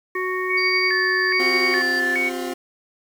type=harmonic tone; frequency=370 Hz; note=F#4; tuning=in tune; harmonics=1 / 3 / 5 / 6; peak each=-25 / -28 / -27 / -32 dBFS; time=0.15-1.82 s; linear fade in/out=5 ms
type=tone with vibrato; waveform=sine; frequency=1975.5 Hz; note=B6; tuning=in tune; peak=-19 dBFS; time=0.49-2.3 s; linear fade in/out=20 ms; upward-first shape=square; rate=1.2 Hz; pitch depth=210 cents each way
type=tone with tremolo; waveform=sine; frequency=4696 Hz; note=D8; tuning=1 cent flat; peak=-24 dBFS; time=0.57-2 s; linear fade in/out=10 ms; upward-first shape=triangle; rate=1.3 Hz; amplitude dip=50%
type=chord; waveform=30% pulse; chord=C suspended fourth; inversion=none; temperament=equal with one note detuned; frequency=261.6 / 356.2 / 392 Hz; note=C4 / F4 / G4; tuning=0 / +34 / 0 cents; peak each=-27 / -25 / -31 dBFS; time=1.39-2.54 s; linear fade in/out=10 ms
effects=8-bit